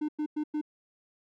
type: tone bursts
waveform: triangle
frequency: 302.1 Hz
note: D4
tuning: 49 cents sharp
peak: -26 dBFS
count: 4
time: 0.01-0.614 s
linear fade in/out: 10 ms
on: 76 ms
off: 100 ms
effects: none